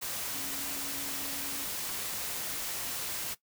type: tone in noise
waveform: sine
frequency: 277.2 Hz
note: C#4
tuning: in tune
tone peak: -46 dBFS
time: 0.34-1.66 s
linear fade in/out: 20 ms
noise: white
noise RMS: -36 dBFS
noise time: 0.01-3.35 s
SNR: -13 dB
effects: noise-tail reverb RT60 0.1 s tail -17 dB re dry

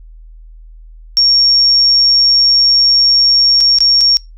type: tone with dropouts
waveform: sine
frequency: 5530 Hz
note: F8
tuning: 18 cents flat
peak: -6 dBFS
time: 1.17-4.17 s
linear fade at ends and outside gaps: 0 ms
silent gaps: 3.605-3.609 / 3.786-3.805 / 4.008-4.012 s
effects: noise-tail reverb RT60 0.2 s tail -23 dB re dry + added 40 Hz sine -33 dBFS peak until 4.37 s

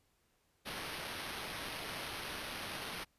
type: noise with sample-and-hold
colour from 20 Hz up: white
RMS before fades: -43 dBFS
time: 0.65-3.05 s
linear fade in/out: 20 ms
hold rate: 7350 Hz
effects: pink hiss -75 dBFS RMS until 3.18 s + resampled to 32000 Hz

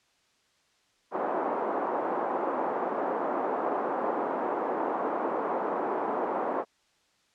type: band-pass noise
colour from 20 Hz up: white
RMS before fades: -30 dBFS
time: 1.11-6.65 s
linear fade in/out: 50 ms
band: 270 to 1000 Hz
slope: 24 dB/octave
effects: white hiss -68 dBFS RMS until 7.34 s + low-pass 6000 Hz 12 dB/octave

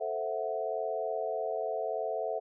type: chord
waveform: sine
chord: F# half-diminished seventh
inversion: first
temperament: equal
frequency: 440 / 523.3 / 659.3 / 740 Hz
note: A4 / C5 / E5 / F#5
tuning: 0 / 0 / 0 / 0 cents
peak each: -36 / -38 / -34 / -38 dBFS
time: 0-2.4 s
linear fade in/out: 20 ms
effects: none

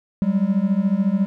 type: beating tone pair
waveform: triangle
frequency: 188 / 202 Hz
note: F#3 / G#3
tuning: +28 / -48 cents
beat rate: 14 Hz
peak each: -18 / -17 dBFS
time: 0.22-1.26 s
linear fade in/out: 0 ms
effects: none

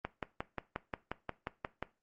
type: click train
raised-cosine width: 0.5 ms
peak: -20 dBFS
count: 11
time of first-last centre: 0.05-1.826 s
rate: 5.63 Hz
effects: noise-tail reverb RT60 0.3 s tail -18 dB re dry + Opus 32 kbps

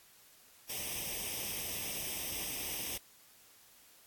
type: noise with comb filter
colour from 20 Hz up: white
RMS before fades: -39 dBFS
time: 0.69-2.98 s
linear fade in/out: 10 ms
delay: 0.35 ms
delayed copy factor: +0.75
effects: white hiss -61 dBFS RMS until 4.06 s + AAC 64 kbps

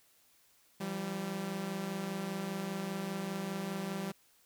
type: tone pair together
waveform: sawtooth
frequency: 169.8 / 194.81 Hz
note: F3 / G3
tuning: -48 / -11 cents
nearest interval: major second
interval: 237 cents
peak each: -37 / -33 dBFS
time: 0.8-4.12 s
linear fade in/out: 10 ms
effects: white hiss -67 dBFS RMS until 4.45 s

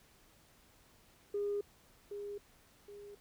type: tone with echo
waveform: sine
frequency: 407.9 Hz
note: G#4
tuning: 31 cents flat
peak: -32 dBFS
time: 1.34-1.61 s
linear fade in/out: 5 ms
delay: 770 ms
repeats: 2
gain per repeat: -8 dB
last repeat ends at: 3.15 s
effects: tanh soft clip ceiling -28 dBFS + pink hiss -65 dBFS RMS until 3.2 s

